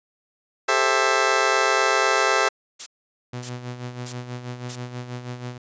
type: chord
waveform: 15% pulse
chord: A minor seventh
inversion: third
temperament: just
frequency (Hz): 396 / 440 / 528 / 660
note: G4 / A4 / C5 / E5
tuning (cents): +18 / 0 / +16 / +2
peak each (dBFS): -18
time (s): 0.68-2.49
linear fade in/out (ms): 10
type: noise bursts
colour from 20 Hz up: blue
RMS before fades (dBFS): -30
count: 5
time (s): 2.16-4.76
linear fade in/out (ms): 10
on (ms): 72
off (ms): 560
type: tone with tremolo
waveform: sawtooth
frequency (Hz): 123.47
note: B2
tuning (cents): 0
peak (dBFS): -25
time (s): 3.33-5.58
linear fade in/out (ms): 5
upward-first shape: sine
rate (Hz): 6.2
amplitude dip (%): 60
effects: resampled to 16000 Hz

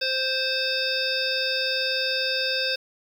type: harmonic tone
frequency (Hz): 523.3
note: C5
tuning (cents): 0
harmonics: 1 / 3 / 5 / 7 / 9 / 10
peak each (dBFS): -30 / -30 / -30 / -30 / -30 / -30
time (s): 0.01-2.76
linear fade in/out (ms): 10
effects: 8-bit

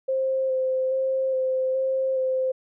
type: tone with vibrato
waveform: sine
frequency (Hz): 524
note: C5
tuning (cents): +2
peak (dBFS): -21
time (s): 0.08-2.52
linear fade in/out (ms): 10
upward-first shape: square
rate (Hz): 1.2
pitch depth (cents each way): 13
effects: none

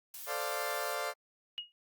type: noise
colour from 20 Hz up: blue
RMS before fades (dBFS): -45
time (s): 0.14-0.95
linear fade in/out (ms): 2
type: chord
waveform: 20% pulse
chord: D minor seventh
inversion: second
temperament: equal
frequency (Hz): 440 / 523.3 / 587.3 / 698.5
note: A4 / C5 / D5 / F5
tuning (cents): 0 / 0 / 0 / 0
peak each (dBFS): -37 / -36 / -33 / -34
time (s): 0.26-1.14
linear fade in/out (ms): 50
type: tone with exponential decay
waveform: sine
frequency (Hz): 2878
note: F#7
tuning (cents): -49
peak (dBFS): -32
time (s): 1.58-1.72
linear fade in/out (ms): 0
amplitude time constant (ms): 30
effects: Opus 48 kbps

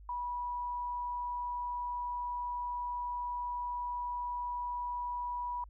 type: tone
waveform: sine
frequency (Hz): 976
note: B5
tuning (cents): -21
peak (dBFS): -34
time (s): 0.09-5.64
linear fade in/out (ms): 2
effects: added 50 Hz sine -50 dBFS peak until 5.69 s

